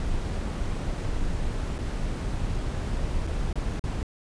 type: noise with dropouts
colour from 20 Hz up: brown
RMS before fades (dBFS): -28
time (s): 0-4.03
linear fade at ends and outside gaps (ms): 1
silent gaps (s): 1.782-1.787 / 3.269-3.273 / 3.529-3.556 / 3.795-3.839
effects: resampled to 22050 Hz